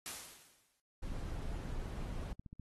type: noise with exponential decay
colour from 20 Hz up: white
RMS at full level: -41 dBFS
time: 0.06-0.8 s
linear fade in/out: 0 ms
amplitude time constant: 160 ms
type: noise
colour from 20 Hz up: brown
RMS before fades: -41 dBFS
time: 1.02-2.33 s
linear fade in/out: 10 ms
type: click train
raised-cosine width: 5 ms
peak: -36 dBFS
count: 23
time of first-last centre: 1.12-2.597 s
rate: 14.9 Hz
effects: AAC 32 kbps